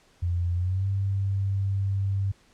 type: tone with pitch glide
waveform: sine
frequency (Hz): 87.31 to 98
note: F2 to G2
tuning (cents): 0 to 0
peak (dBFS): -23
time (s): 0.22-2.32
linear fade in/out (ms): 10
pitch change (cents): +200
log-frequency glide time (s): 0.54-0.87
effects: pink hiss -60 dBFS RMS until 2.53 s + low-pass 8000 Hz 12 dB/octave